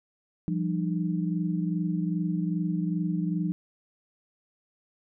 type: tone cluster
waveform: sine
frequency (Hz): 171.8 / 194.3 / 303.8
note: F3 / G3 / D#4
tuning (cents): -28 / -15 / -41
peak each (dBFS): -27 / -32 / -32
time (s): 0.48-3.52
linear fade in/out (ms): 0
effects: none